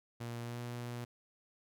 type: tone with pitch glide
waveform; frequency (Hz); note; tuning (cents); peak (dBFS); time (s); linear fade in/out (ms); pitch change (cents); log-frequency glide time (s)
sawtooth; 118.2 to 120.47; A#2 to B2; +24 to -43; -36; 0.2-1.05; 10; +33; 0.43-0.57
effects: none